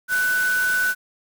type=tone in noise; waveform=sine; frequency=1494 Hz; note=F#6; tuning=16 cents sharp; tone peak=-18 dBFS; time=0.08-0.95 s; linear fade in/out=50 ms; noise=white; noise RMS=-31 dBFS; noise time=0.08-0.95 s; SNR=+10 dB; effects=none